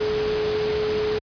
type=tone in noise; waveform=sine; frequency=426.8 Hz; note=G#4; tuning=47 cents sharp; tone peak=-21 dBFS; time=0-1.19 s; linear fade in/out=10 ms; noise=pink; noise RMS=-30 dBFS; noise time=0-1.19 s; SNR=+6 dB; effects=high-pass 60 Hz 12 dB/octave + resampled to 11025 Hz